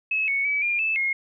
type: tone with pitch steps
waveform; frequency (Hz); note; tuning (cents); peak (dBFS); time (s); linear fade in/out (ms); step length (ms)
sine; 2584 / 2217 / 2287 / 2405 / 2625 / 2150; E7 / C#7 / D7 / D7 / E7 / C7; -35 / 0 / -47 / +41 / -8 / +47; -21; 0.11-1.13; 5; 170
effects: none